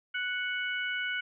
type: harmonic tone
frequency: 740 Hz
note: F#5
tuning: in tune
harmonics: 2 / 3 / 4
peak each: -32 / -36 / -38 dBFS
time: 0.14-1.21 s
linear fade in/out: 10 ms
effects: none